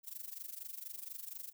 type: noise with amplitude modulation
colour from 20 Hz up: violet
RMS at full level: -43 dBFS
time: 0.03-1.53 s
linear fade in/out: 50 ms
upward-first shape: sine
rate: 24.2 Hz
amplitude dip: 85%
effects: none